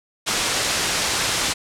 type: low-pass noise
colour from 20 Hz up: white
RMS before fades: -22 dBFS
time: 0.26-1.54 s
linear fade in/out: 20 ms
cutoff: 7100 Hz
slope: 12 dB/octave
effects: low-pass 11000 Hz 12 dB/octave